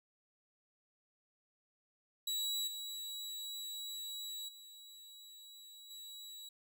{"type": "tone with level steps", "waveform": "sawtooth", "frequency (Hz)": 3901, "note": "B7", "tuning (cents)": -22, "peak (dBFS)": [-32, -39, -50, -45], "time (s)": [2.27, 6.49], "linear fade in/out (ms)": 5, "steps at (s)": [2.67, 4.48, 5.9], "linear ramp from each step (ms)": 10, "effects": []}